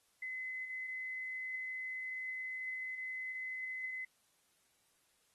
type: tone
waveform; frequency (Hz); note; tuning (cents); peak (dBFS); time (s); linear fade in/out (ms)
sine; 2035; C7; -49; -39; 0.22-4.05; 5
effects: white hiss -74 dBFS RMS until 5.34 s + AAC 32 kbps